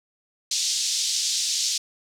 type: band-pass noise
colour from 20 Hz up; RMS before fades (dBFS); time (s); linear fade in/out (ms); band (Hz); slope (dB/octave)
pink; -25; 0.51-1.78; 5; 4000 to 7200; 24
effects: none